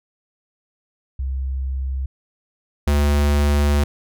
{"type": "tone pair in turn", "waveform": ["sine", "square"], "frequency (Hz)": [66.1, 72.59], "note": ["C2", "D2"], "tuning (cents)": [18, -20], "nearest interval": "major second", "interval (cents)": 162, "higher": "second", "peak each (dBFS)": [-21, -15], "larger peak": "second", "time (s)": [[1.19, 2.06], [2.87, 3.84]], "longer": "second", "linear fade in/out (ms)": 5, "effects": []}